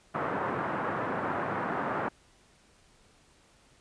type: band-pass noise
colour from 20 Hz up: white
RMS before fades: -32 dBFS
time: 0.14-2.09 s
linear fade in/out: 10 ms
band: 110 to 1400 Hz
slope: 24 dB/octave
effects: pink hiss -62 dBFS RMS until 3.8 s + resampled to 22050 Hz